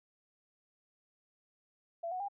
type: tone with pitch steps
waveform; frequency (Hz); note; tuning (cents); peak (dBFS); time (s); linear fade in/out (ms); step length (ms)
sine; 675 / 736.1 / 802.7; E5 / F#5 / G5; +41 / -9 / +41; -35; 2.03-2.285; 10; 85
effects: none